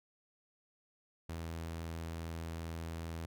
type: tone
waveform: sawtooth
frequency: 82.41 Hz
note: E2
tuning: in tune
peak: -36 dBFS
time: 1.29-3.26 s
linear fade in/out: 5 ms
effects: none